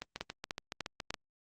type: two click trains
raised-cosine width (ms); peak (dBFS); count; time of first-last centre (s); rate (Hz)
0.2; -18 / -21; 4 / 9; 0.21-1.106 / 0.02-1.142; 3.35 / 7.13
effects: Opus 32 kbps